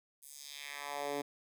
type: tone with high-pass filter sweep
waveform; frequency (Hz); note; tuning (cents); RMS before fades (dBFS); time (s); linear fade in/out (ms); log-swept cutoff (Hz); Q
10% pulse; 143.5; D3; -40; -42; 0.22-1.22; 10; 11000 to 290; 1.5
effects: none